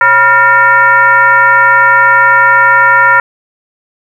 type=tone with frequency modulation; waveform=sine; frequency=1394 Hz; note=F6; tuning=4 cents flat; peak=-3 dBFS; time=0.01-3.2 s; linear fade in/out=2 ms; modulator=424 Hz; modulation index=1.2; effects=7-bit